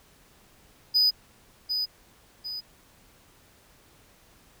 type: tone with echo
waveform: triangle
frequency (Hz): 4978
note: D#8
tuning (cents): 0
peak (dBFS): -17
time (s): 0.94-1.11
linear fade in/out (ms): 20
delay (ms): 750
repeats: 2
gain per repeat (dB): -7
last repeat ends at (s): 2.61
effects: pink hiss -58 dBFS RMS until 4.6 s